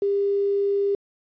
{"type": "tone with quantisation", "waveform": "sine", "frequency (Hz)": 400.4, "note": "G4", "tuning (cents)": 37, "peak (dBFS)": -19, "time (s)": [0.02, 0.95], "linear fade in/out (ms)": 2, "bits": 8, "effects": ["resampled to 11025 Hz"]}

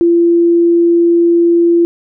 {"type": "tone", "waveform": "sine", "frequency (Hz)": 341.1, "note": "F4", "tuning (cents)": -41, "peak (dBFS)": -6, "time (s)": [0.01, 1.85], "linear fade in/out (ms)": 0, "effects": []}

